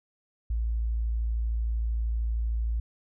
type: tone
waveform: sine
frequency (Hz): 56.5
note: A1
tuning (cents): +47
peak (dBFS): -25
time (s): 0.5-2.8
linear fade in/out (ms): 5
effects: none